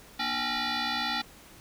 sine tone with frequency modulation, 1319 Hz, E6, 1 cent sharp, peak -26 dBFS, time 0.19-1.22 s, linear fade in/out 10 ms, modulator 540 Hz, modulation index 5.9, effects tanh soft clip ceiling -24 dBFS + pink hiss -52 dBFS RMS until 1.6 s

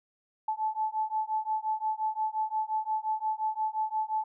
sine beating tone pair, 866 / 871.7 Hz, A5 / A5, -28 / -16 cents, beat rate 5.7 Hz, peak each -31 dBFS, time 0.48-4.24 s, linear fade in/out 5 ms, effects none

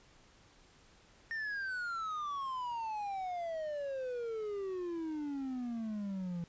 triangle exponential sweep, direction down, 1833 to 168.2 Hz, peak -34 dBFS, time 1.31-6.44 s, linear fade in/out 0 ms, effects pink hiss -63 dBFS RMS until 6.48 s + resampled to 16000 Hz

